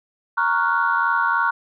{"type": "chord", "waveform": "sine", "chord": "Gb major seventh", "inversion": "first", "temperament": "equal", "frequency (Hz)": [932.3, 1108.7, 1396.9, 1480], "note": ["Bb5", "Db6", "F6", "Gb6"], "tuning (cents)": [0, 0, 0, 0], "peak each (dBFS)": -22, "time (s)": [0.37, 1.51], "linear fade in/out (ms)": 10, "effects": ["tanh soft clip ceiling -7 dBFS"]}